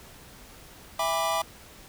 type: chord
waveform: square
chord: E dominant seventh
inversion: none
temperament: equal with one note detuned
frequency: 659.3 / 811.2 / 987.8 / 1174.7 Hz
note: E5 / G#5 / B5 / D6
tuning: 0 / -41 / 0 / 0 cents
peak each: -30 / -32 / -32 / -31 dBFS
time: 0.99-1.42 s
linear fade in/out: 5 ms
effects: pink hiss -49 dBFS RMS until 1.88 s